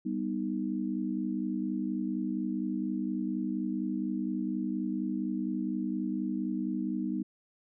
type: chord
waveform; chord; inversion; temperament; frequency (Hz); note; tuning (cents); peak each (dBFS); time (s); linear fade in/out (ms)
sine; G augmented; none; equal; 196 / 246.9 / 311.1; G3 / B3 / D#4; 0 / 0 / 0; -34; 0.05-7.23; 10
effects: none

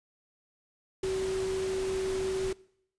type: tone in noise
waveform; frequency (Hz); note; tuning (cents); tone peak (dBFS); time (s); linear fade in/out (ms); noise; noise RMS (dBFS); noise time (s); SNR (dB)
sine; 380; F#4; +46; -28; 1.03-2.53; 5; pink; -40; 1.03-2.53; +9
effects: noise-tail reverb RT60 0.7 s tail -22 dB re dry + resampled to 22050 Hz

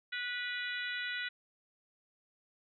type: harmonic tone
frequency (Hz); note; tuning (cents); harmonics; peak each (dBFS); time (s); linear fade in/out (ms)
490; B4; -14; 3 / 4 / 5 / 6 / 7 / 8; -39 / -40 / -45 / -47 / -46 / -45; 0.12-1.29; 10
effects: none

